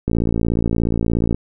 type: click train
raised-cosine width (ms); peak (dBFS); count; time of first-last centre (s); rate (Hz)
3; -6; 73; 0.08-1.345; 56.9
effects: none